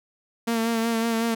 sawtooth tone with vibrato, 228.5 Hz, A#3, 34 cents flat, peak -18 dBFS, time 0.47-1.35 s, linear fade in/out 10 ms, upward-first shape sine, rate 5.4 Hz, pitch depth 30 cents each way, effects none

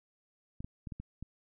clicks, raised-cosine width 5 ms, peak -29 dBFS, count 6, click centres 0.605 / 0.645 / 0.872 / 0.922 / 1 / 1.226 s, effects none

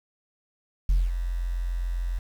sine tone with ADSR envelope, 43.65 Hz, F1, in tune, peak -14 dBFS, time 0.89-2.19 s, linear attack 4 ms, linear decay 210 ms, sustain -11 dB, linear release 8 ms, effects tanh soft clip ceiling -16 dBFS + 8-bit

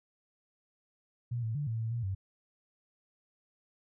sine tone with pitch steps, 119.9 / 111.9 / 146 / 113.2 / 112.5 / 118.1 / 96.1 Hz, A#2 / A2 / D3 / A2 / A2 / A#2 / G2, +49 / +30 / -10 / +50 / +39 / +23 / -34 cents, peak -31 dBFS, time 1.31-2.15 s, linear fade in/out 10 ms, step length 120 ms, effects none

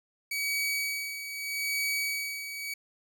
sawtooth tone with tremolo, 2269 Hz, C#7, 40 cents sharp, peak -24 dBFS, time 0.31-2.74 s, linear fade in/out 5 ms, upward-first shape sine, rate 0.8 Hz, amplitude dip 65%, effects none

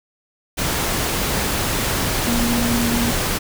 sine tone in noise, 236.1 Hz, A#3, 22 cents sharp, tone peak -19 dBFS, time 2.26-3.12 s, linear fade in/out 20 ms, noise pink, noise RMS -21 dBFS, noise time 0.57-3.39 s, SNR -1 dB, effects none

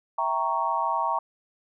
sine chord, E diminished seventh, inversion none, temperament equal, 659.3 / 784 / 932.3 / 1108.7 Hz, E5 / G5 / Bb5 / Db6, 0 / 0 / 0 / 0 cents, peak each -32 / -31 / -26 / -28 dBFS, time 0.18-1.19 s, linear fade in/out 5 ms, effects none

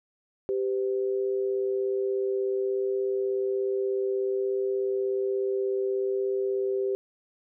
sine tone pair together, 392 / 508.6 Hz, G4 / C5, 0 / -49 cents, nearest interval perfect fourth, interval 451 cents, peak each -25 / -33 dBFS, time 0.49-6.95 s, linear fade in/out 0 ms, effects none

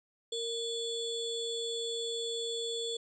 square ring-modulated tone, 1953 Hz, B6, 20 cents flat, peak -31 dBFS, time 0.32-2.97 s, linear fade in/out 5 ms, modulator 1490 Hz, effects resampled to 22050 Hz

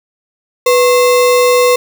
sine tone with sample-and-hold, 493.9 Hz, B4, in tune, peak -6 dBFS, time 0.66-1.76 s, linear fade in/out 5 ms, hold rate 1575 Hz, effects none

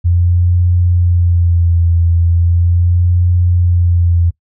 sine tone with vibrato, 86.6 Hz, F2, 14 cents flat, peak -8 dBFS, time 0.04-4.31 s, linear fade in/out 20 ms, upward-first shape sine, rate 0.38 Hz, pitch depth 37 cents each way, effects noise-tail reverb RT60 0.1 s tail -20 dB re dry

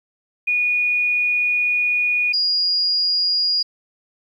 sine tone pair in turn, 2456 / 4861 Hz, D#7 / D#8, -23 / -41 cents, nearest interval octave, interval 1182 cents, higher second, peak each -16 dBFS, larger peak neither, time 0.47-2.33 / 2.33-3.63 s, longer first, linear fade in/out 10 ms, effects 9-bit

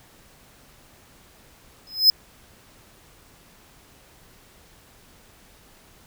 square tone with exponential growth, 5100 Hz, D#8, 42 cents sharp, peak -8 dBFS, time 1.87-2.1 s, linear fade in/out 1 ms, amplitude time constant 49 ms, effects pink hiss -53 dBFS RMS until 6.06 s

